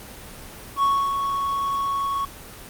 triangle tone with ADSR envelope, 1108.7 Hz, C#6, in tune, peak -14 dBFS, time 0.76-2.25 s, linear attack 63 ms, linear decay 280 ms, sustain -6 dB, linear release 4 ms, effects pink hiss -40 dBFS RMS until 2.69 s + Opus 24 kbps

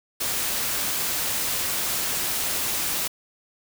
white noise, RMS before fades -26 dBFS, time 0.2-3.08 s, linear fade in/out 10 ms, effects none

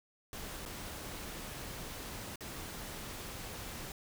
pink noise with dropouts, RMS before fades -44 dBFS, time 0.33-3.92 s, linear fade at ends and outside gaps 1 ms, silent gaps 0.653-0.66 / 2.358-2.407 s, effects none

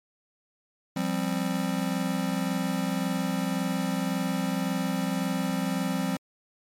square chord, F suspended second, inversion none, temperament just, 174.61 / 196.44 / 261.9 Hz, F3 / G3 / C4, 0 / +4 / +2 cents, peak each -31 dBFS, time 0.96-6.17 s, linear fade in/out 5 ms, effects MP3 64 kbps

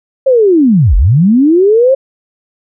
sine linear two-way sweep, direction down then up, 548 to 38.89 to 548 Hz, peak -4 dBFS, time 0.26-1.95 s, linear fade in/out 10 ms, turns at 0.96 s, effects none

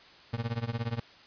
35% pulse tone with tremolo, 116.54 Hz, A#2, in tune, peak -25 dBFS, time 0.33-1 s, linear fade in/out 5 ms, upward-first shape triangle, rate 17 Hz, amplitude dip 100%, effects white hiss -54 dBFS RMS until 1.26 s + resampled to 11025 Hz

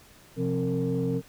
sine tone cluster, 129.5 / 174 / 266.2 / 457.7 Hz, C3 / F3 / C4 / A#4, -17 / -6 / +30 / -32 cents, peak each -29 dBFS, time 0.36-1.22 s, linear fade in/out 50 ms, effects tanh soft clip ceiling -18 dBFS + pink hiss -54 dBFS RMS until 1.28 s

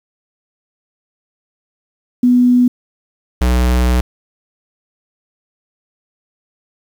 sine / square tone pair in turn, 246.9 / 61.73 Hz, B3 / B1, 0 / 0 cents, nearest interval 2 octaves, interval 2400 cents, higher first, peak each -7 / -11 dBFS, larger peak first, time 2.23-2.68 / 3.41-4.01 s, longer second, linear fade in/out 5 ms, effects 7-bit

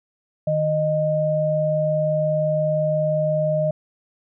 sine tone pair together, 154.3 / 617.2 Hz, D#3 / D#5, -14 / -14 cents, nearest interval 2 octaves, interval 2400 cents, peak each -23 / -19 dBFS, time 0.47-3.71 s, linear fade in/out 5 ms, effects none

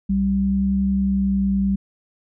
sine tone pair together, 65.3 / 195.24 Hz, C2 / G3, -3 / -7 cents, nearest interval octave + perfect fifth, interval 1896 cents, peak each -26 / -17 dBFS, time 0.09-1.76 s, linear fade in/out 10 ms, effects none

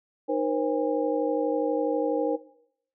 sine tone cluster, 307.8 / 478.8 / 531 / 814 Hz, D#4 / A#4 / C5 / G#5, -19 / +46 / +25 / -35 cents, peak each -29 / -28 / -28 / -33 dBFS, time 0.28-2.37 s, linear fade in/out 20 ms, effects noise-tail reverb RT60 0.7 s tail -18 dB re dry

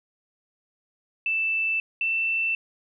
sine tone pair in turn, 2649 / 2672 Hz, E7 / E7, +8 / +23 cents, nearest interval unison, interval 15 cents, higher second, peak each -22 dBFS, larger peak neither, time 1.26-1.8 / 2.01-2.55 s, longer neither, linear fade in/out 2 ms, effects none

